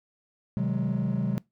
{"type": "chord", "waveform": "triangle", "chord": "Ab dominant seventh", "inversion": "first", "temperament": "just", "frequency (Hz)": [129.78, 155.74, 186.89, 207.7], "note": ["C3", "Eb3", "Gb3", "Ab3"], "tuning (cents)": [-14, 2, 18, 0], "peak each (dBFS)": [-27, -31, -26, -28], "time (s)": [0.57, 1.38], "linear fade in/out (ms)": 0, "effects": ["noise-tail reverb RT60 0.2 s tail -24 dB re dry", "tanh soft clip ceiling -17 dBFS"]}